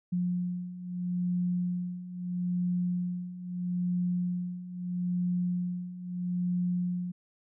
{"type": "beating tone pair", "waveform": "sine", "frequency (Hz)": [177.8, 178.57], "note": ["F3", "F3"], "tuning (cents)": [31, 39], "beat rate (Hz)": 0.77, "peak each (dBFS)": [-34, -30], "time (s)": [0.12, 7.12], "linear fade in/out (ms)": 10, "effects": []}